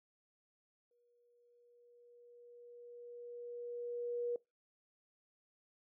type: tone with exponential growth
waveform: sine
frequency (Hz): 480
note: B4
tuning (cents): -49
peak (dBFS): -34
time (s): 0.91-4.36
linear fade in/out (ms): 2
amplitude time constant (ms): 750
effects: noise-tail reverb RT60 0.2 s tail -22 dB re dry